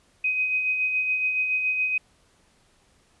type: tone with tremolo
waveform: sine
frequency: 2514 Hz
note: D#7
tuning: 17 cents sharp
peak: -20 dBFS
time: 0.24-1.98 s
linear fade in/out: 5 ms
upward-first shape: sine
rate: 7.1 Hz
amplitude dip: 40%
effects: pink hiss -62 dBFS RMS until 3.2 s + resampled to 24000 Hz